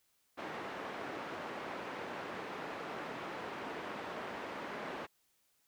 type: band-pass noise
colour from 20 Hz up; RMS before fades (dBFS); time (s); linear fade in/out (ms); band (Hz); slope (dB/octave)
pink; -43; 0.37-5.07; 20; 310 to 1900; 12
effects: white hiss -75 dBFS RMS until 5.67 s